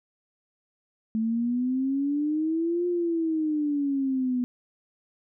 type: exponential two-way sweep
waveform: sine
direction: up then down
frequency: 218.8 to 355 to 245.4 Hz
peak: -23 dBFS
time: 1.15-4.44 s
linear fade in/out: 0 ms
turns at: 2.87 s
effects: none